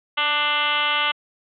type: tone with frequency modulation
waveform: sine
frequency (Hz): 2079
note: C7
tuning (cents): -12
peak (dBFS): -18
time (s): 0.17-1.12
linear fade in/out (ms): 10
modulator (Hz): 299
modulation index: 4.1
effects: high-pass 300 Hz 12 dB/octave